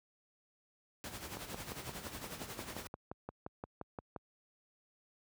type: noise with tremolo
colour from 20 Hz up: pink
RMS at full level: -43 dBFS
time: 1.04-2.87 s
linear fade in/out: 0 ms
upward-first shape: sine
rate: 11 Hz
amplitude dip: 60%
type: click train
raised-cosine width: 1 ms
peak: -28 dBFS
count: 17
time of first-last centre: 1.37-4.162 s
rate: 5.73 Hz
effects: high-pass 60 Hz 12 dB/octave